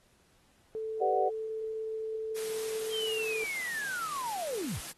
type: tone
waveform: sine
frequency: 440 Hz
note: A4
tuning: in tune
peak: -33 dBFS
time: 0.75-3.44 s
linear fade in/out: 0 ms
type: chord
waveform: sine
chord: G major seventh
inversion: none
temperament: equal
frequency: 392 / 493.9 / 587.3 / 740 Hz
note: G4 / B4 / D5 / F#5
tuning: 0 / 0 / 0 / 0 cents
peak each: -32 / -33 / -33 / -28 dBFS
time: 1-1.3 s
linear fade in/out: 20 ms
type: high-pass noise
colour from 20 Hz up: white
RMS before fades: -42 dBFS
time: 2.36-4.92 s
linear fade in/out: 5 ms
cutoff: 130 Hz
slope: 96 dB/octave
type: linear sweep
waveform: sine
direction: down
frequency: 3223 to 32.38 Hz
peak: -33 dBFS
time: 2.9-4.81 s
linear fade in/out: 50 ms
effects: pink hiss -67 dBFS RMS until 4.97 s + AAC 32 kbps